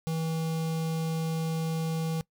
square tone with notch filter, 161.7 Hz, E3, 33 cents flat, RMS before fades -30 dBFS, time 0.07-2.21 s, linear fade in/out 0 ms, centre 1700 Hz, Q 1.4, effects noise-tail reverb RT60 0.1 s tail -21 dB re dry

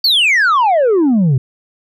sine exponential sweep, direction down, 4639 to 121.2 Hz, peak -6 dBFS, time 0.04-1.38 s, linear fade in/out 5 ms, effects tanh soft clip ceiling -8 dBFS

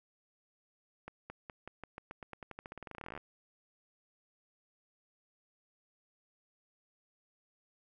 accelerating click train, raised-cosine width 0.5 ms, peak -29 dBFS, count 30, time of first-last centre 1.08-3.176 s, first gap 220 ms, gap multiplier 0.9, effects none

